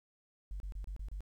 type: tone bursts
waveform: sine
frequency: 48.4 Hz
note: G1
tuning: 21 cents flat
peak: -37 dBFS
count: 6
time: 0.51-1.206 s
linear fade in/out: 0 ms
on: 91 ms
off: 30 ms
effects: tanh soft clip ceiling -35 dBFS + 12-bit